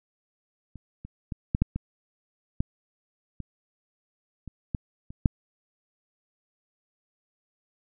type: clicks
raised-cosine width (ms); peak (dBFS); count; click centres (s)
5; -30 / -27 / -20 / -11 / -8 / -17 / -12 / -23 / -26 / -15 / -28 / -6; 12; 0.757 / 1.05 / 1.322 / 1.549 / 1.62 / 1.76 / 2.605 / 3.403 / 4.477 / 4.748 / 5.105 / 5.258
effects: none